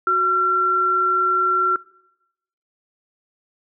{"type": "tone pair together", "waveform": "sine", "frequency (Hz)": [369.7, 1362.3], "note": ["F#4", "F6"], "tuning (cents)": [-1, -43], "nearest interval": "octave + major seventh", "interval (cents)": 2258, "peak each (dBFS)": [-26, -15], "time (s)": [0.07, 1.76], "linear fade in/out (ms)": 2, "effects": ["noise-tail reverb RT60 0.9 s tail -23 dB re dry"]}